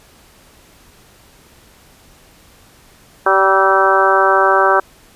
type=harmonic tone with a mistuned harmonic; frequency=193 Hz; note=G3; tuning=27 cents flat; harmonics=2 / 3 / 4 / 5 / 6 / 7 / 8; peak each=-17 / -17 / -17 / -17 / -17 / -17 / -17 dBFS; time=3.26-4.8 s; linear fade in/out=5 ms; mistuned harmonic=7; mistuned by=-34 cents; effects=pink hiss -47 dBFS RMS until 5.15 s + resampled to 32000 Hz